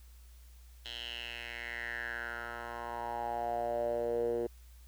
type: tone with band-pass filter sweep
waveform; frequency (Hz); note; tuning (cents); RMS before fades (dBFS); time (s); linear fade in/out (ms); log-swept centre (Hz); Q
10% pulse; 118.3; A#2; +26; -37; 0.85-4.47; 5; 3400 to 410; 5.5
effects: added 60 Hz sine -52 dBFS peak until 4.87 s + white hiss -65 dBFS RMS until 4.87 s